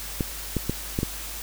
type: clicks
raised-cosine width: 3 ms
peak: -11 dBFS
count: 5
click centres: 0.208 / 0.567 / 0.696 / 0.989 / 1.031 s
effects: added 50 Hz sine -39 dBFS peak until 1.42 s + white hiss -36 dBFS RMS until 1.42 s